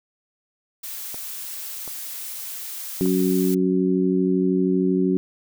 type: noise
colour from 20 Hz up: blue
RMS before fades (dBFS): -33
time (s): 0.83-3.55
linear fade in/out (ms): 10
type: clicks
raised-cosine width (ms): 1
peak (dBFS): -24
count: 3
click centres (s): 1.144 / 1.877 / 3.058
type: harmonic tone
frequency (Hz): 92.8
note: F#2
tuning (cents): +6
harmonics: 2 / 3 / 4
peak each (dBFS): -21 / -22 / -22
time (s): 3.01-5.17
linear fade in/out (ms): 0
effects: none